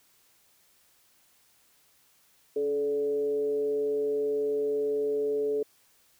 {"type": "tone with frequency modulation", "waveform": "sine", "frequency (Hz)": 430.9, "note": "A4", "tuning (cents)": -36, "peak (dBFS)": -25, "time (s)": [2.56, 5.63], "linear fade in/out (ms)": 5, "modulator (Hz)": 149, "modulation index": 0.37, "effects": ["white hiss -64 dBFS RMS until 6.19 s"]}